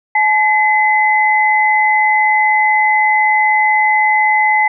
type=tone pair together; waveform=sine; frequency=855 / 2034 Hz; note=A5 / C7; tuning=-50 / -50 cents; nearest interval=octave + minor third; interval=1500 cents; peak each=-12 dBFS; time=0.15-4.68 s; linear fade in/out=5 ms; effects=none